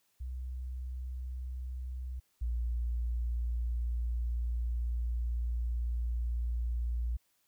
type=tone pair in turn; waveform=sine; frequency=63.2 / 59 Hz; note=B1 / A#1; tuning=+41 / +22 cents; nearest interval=minor second; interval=119 cents; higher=first; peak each=-36 / -30 dBFS; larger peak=second; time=0.2-2.2 / 2.41-7.17 s; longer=second; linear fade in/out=10 ms; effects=white hiss -74 dBFS RMS until 7.47 s